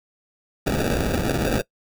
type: noise with sample-and-hold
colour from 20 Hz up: violet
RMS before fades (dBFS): -22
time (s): 0.66-1.62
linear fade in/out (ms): 10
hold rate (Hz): 1050
effects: noise-tail reverb RT60 0.1 s tail -21 dB re dry